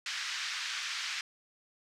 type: band-pass noise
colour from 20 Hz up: pink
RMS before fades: -37 dBFS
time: 0.06-1.21 s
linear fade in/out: 2 ms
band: 1500 to 6000 Hz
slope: 24 dB/octave
effects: none

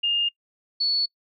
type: tone pair in turn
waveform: sine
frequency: 2824 / 4424 Hz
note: F7 / C#8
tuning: +19 / -4 cents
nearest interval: minor sixth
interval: 777 cents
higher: second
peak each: -20 dBFS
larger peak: neither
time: 0.03-0.29 / 0.8-1.06 s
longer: neither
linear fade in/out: 10 ms
effects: noise-tail reverb RT60 0.1 s tail -25 dB re dry

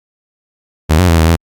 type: tone with pitch steps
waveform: sawtooth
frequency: 78.3 / 91 / 82.9 / 80.5 / 83.4 Hz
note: D#2 / F#2 / E2 / E2 / E2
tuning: +11 / -28 / +10 / -41 / +21 cents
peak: -3 dBFS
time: 0.89-1.365 s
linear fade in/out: 20 ms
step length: 95 ms
effects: Opus 48 kbps

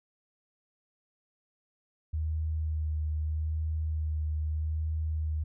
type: tone with vibrato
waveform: sine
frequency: 77.78 Hz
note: D#2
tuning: in tune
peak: -28 dBFS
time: 2.13-5.44 s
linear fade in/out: 10 ms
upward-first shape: sine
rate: 0.8 Hz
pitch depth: 20 cents each way
effects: none

